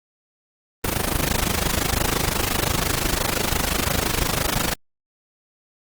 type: noise with amplitude modulation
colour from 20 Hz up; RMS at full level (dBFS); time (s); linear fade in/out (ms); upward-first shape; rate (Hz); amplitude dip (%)
pink; -19; 0.84-4.74; 5; sine; 25.8; 80
effects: Opus 24 kbps